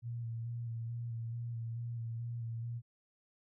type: tone with vibrato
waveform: sine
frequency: 116.54 Hz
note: A#2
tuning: in tune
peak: -37 dBFS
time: 0.02-2.82 s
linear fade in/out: 50 ms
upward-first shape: square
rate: 2.3 Hz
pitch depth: 24 cents each way
effects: none